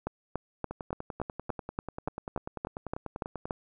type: two click trains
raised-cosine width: 1 ms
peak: -22 / -17 dBFS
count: 29 / 13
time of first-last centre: 0.71-3.455 / 0.07-3.508 s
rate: 10.2 / 3.49 Hz
effects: none